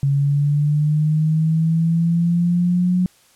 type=linear sweep; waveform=sine; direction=up; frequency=138.59 to 182.2 Hz; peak=-14 dBFS; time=0.03-3.06 s; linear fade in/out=0 ms; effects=white hiss -54 dBFS RMS until 3.35 s + low-pass 11000 Hz 12 dB/octave